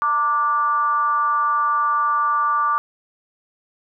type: tone with frequency modulation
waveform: sine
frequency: 1174 Hz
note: D6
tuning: 1 cent flat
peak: -16 dBFS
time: 0.02-2.78 s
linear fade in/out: 0 ms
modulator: 268 Hz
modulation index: 0.55
effects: none